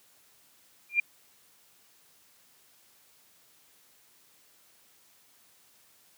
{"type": "tone with exponential growth", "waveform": "sine", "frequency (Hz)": 2392, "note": "D7", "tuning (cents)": 31, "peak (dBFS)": -17, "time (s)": [0.89, 1], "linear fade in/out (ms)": 5, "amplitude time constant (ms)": 23, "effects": ["white hiss -62 dBFS RMS until 6.17 s", "high-pass 80 Hz 12 dB/octave"]}